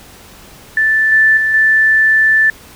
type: tone with level steps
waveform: sine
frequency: 1760 Hz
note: A6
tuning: in tune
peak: -9 / -6 / -11 / -7 dBFS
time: 0.77-2.5 s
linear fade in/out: 2 ms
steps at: 1.12 / 1.37 / 1.54 s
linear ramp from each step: 2 ms
effects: pink hiss -39 dBFS RMS until 2.75 s